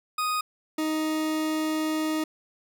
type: tone pair in turn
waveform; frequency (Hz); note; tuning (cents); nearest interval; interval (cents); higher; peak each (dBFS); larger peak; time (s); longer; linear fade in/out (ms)
40% pulse; 1244.5 / 312.2; D#6 / D#4; 0 / +6; 2 octaves; 2394; first; -24 / -24; neither; 0.18-0.41 / 0.78-2.24; second; 5
effects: none